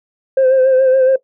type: tone with vibrato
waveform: sine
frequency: 523.3 Hz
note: C5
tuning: in tune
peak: -6 dBFS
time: 0.37-1.16 s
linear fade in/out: 5 ms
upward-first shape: sine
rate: 7.1 Hz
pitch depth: 38 cents each way
effects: noise-tail reverb RT60 0.1 s tail -17 dB re dry + tanh soft clip ceiling -6 dBFS